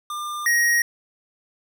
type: tone pair in turn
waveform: square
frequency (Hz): 1198 / 1884.2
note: D6 / A#6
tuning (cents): +34 / +18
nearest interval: minor sixth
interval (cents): 784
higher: second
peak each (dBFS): -28 / -17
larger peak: second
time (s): 0.1-0.46 / 0.46-0.82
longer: neither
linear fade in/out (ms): 2
effects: none